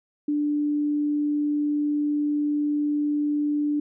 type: tone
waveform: sine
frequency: 294.7 Hz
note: D4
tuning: 6 cents sharp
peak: -21 dBFS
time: 0.28-3.8 s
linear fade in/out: 5 ms
effects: none